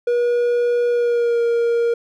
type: tone with pitch glide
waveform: triangle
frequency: 481.1 to 469 Hz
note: B4 to A#4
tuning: -45 to +11 cents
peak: -13 dBFS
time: 0.07-1.94 s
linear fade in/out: 5 ms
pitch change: -44 cents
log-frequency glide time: 0.89-1.42 s
effects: none